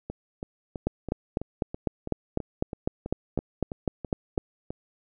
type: two click trains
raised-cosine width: 2 ms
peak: -20 / -11 dBFS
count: 15 / 15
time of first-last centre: 0.1-4.705 / 0.87-4.379 s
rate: 3.04 / 3.99 Hz
effects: none